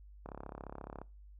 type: click train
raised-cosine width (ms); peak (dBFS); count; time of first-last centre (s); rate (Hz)
1; -30; 27; 0.26-1.016; 34.4
effects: noise-tail reverb RT60 0.3 s tail -23 dB re dry + added 50 Hz sine -52 dBFS peak until 1.39 s